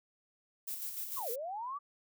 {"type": "noise with tremolo", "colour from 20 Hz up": "violet", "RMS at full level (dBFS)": -39, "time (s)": [0.67, 1.36], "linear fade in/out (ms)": 10, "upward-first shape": "square", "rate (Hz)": 6.7, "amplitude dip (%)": 40}
{"type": "linear two-way sweep", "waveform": "sine", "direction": "down then up", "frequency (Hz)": [1182, 440, 1182], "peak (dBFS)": -37, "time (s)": [1.16, 1.79], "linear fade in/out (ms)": 20, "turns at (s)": 1.3}
{"effects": []}